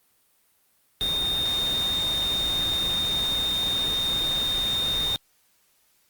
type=tone in noise; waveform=sine; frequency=3663 Hz; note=A#7; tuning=31 cents flat; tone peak=-23 dBFS; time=1.01-5.16 s; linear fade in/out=0 ms; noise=pink; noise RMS=-34 dBFS; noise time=1.01-5.16 s; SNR=+8 dB; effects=white hiss -65 dBFS RMS until 6.09 s + Opus 32 kbps